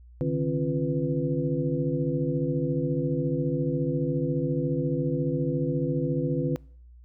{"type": "tone cluster", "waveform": "sine", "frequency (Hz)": [139.5, 153.9, 268.4, 344.9, 496.1], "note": ["C#3", "D#3", "C4", "F4", "B4"], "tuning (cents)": [11, -19, 44, -22, 8], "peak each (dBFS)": [-31, -28, -30, -32, -31], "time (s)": [0.21, 6.56], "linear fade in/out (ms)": 0, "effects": ["noise-tail reverb RT60 0.6 s tail -25 dB re dry", "added 60 Hz sine -47 dBFS peak until 7.04 s"]}